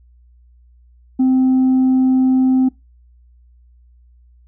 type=tone with tanh clipping; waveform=sine; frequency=259.5 Hz; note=C4; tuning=14 cents flat; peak=-11 dBFS; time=1.19-2.69 s; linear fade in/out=10 ms; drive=1 dB; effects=noise-tail reverb RT60 0.2 s tail -22 dB re dry + added 60 Hz sine -46 dBFS peak until 4.47 s